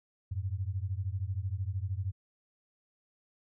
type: beating tone pair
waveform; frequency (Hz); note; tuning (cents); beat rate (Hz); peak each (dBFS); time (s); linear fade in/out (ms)
sine; 90.1 / 103.1; F#2 / G#2; -45 / -12; 13; -34 / -35; 0.31-2.12; 10
effects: none